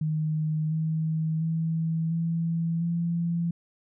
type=tone with pitch steps; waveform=sine; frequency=155.4 / 158.85 / 162.37 / 165.98 / 169.66 Hz; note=D#3 / D#3 / E3 / E3 / F3; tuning=-2 / +36 / -26 / +12 / -50 cents; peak=-24 dBFS; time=0.01-3.51 s; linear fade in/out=5 ms; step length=700 ms; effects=none